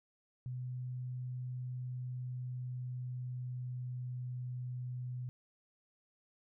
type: tone with pitch glide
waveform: sine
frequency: 125.8 to 124.86 Hz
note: B2 to B2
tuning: +32 to +19 cents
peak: -38 dBFS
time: 0.46-5.29 s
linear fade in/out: 0 ms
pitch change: -13 cents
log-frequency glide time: 1.7-4.49 s
effects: none